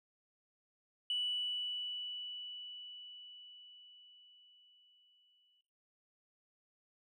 sine tone with exponential decay, 2960 Hz, F#7, in tune, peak -31 dBFS, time 1.1-5.61 s, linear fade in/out 2 ms, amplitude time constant 980 ms, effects noise-tail reverb RT60 0.4 s tail -18 dB re dry + tanh soft clip ceiling -28 dBFS

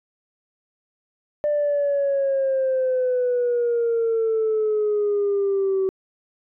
sine exponential sweep, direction down, 595 to 379.9 Hz, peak -17 dBFS, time 1.44-5.89 s, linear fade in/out 0 ms, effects tanh soft clip ceiling -15 dBFS

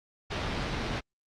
pink low-pass noise, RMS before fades -32 dBFS, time 0.3-1.01 s, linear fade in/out 20 ms, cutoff 4900 Hz, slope 24 dB/octave, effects Opus 48 kbps

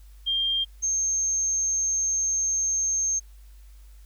sine tone pair in turn, 3195 / 6390 Hz, G7 / G8, +32 / +32 cents, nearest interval octave, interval 1200 cents, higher second, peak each -22 dBFS, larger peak neither, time 0.26-0.65 / 0.82-3.2 s, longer second, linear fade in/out 20 ms, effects added 50 Hz sine -45 dBFS peak until 4.05 s + white hiss -62 dBFS RMS until 4.05 s

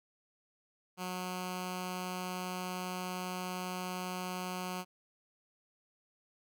10% pulse tone with notch filter, 182.5 Hz, F#3, 24 cents flat, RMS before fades -39 dBFS, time 0.97-4.85 s, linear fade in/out 50 ms, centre 460 Hz, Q 1.4, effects none

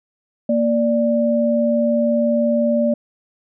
sine tone pair together, 233.1 / 587.3 Hz, A#3 / D5, 0 / 0 cents, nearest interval octave + major third, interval 1600 cents, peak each -17 dBFS, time 0.49-2.94 s, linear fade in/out 5 ms, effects none

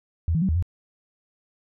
sine tone with pitch steps, 82.4 / 162.2 / 189.3 / 79.3 / 88.9 Hz, E2 / E3 / F#3 / D#2 / F2, 0 / -28 / +40 / +33 / +31 cents, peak -19 dBFS, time 0.28-0.625 s, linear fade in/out 0 ms, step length 69 ms, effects none

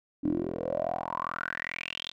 10% pulse tone with band-pass filter sweep, 42.44 Hz, F1, 49 cents flat, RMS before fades -33 dBFS, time 0.23-2.12 s, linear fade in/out 20 ms, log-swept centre 280 to 3700 Hz, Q 8.3, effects none

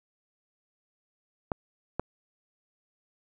clicks, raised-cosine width 1 ms, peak -14 dBFS, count 2, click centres 1.518 / 1.996 s, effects none

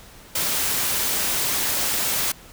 white noise, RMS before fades -23 dBFS, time 0.35-2.32 s, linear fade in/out 5 ms, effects pink hiss -46 dBFS RMS until 2.52 s

